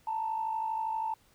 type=tone pair together; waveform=sine; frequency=883.5 / 936 Hz; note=A5 / A#5; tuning=+7 / +7 cents; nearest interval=minor second; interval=100 cents; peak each=-30 / -37 dBFS; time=0.07-1.14 s; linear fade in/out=5 ms; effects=tanh soft clip ceiling -23 dBFS + pink hiss -65 dBFS RMS until 1.34 s